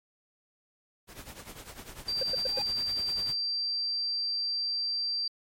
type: noise with tremolo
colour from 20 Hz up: pink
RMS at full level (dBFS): -42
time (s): 1.07-3.36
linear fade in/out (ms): 50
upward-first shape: triangle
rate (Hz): 10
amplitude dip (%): 80
type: tone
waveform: sine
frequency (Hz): 4699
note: D8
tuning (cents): 0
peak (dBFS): -28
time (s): 2.08-5.28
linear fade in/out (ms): 5
type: tone bursts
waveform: triangle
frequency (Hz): 523.3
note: C5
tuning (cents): 0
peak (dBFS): -27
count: 4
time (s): 2.21-2.591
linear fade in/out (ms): 5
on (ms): 21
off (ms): 99
type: tone with exponential growth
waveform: square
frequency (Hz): 824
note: G#5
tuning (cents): -14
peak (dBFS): -34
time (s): 2.43-2.62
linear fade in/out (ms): 5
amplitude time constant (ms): 40
effects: MP3 64 kbps